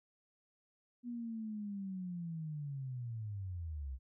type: linear sweep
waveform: sine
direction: down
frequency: 244.5 to 61.74 Hz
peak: -39 dBFS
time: 1.03-3.99 s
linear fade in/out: 50 ms
effects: none